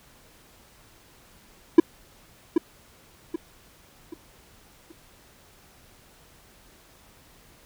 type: tone with echo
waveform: triangle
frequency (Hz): 331.6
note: E4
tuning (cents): +10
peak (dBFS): -4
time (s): 1.78-1.8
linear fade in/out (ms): 5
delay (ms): 780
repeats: 4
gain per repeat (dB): -9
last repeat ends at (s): 4.92
effects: pink hiss -55 dBFS RMS until 7.65 s